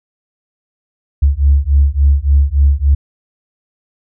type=beating tone pair; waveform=sine; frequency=68.8 / 72.3 Hz; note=C#2 / D2; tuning=-12 / -27 cents; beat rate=3.5 Hz; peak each=-10 dBFS; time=1.22-2.95 s; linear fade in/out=10 ms; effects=tanh soft clip ceiling -1 dBFS